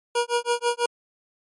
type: tone with tremolo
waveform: 25% pulse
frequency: 477.7 Hz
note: A#4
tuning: 42 cents sharp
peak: -15 dBFS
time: 0.15-0.86 s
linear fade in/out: 5 ms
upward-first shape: sine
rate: 6.1 Hz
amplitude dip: 100%
effects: MP3 48 kbps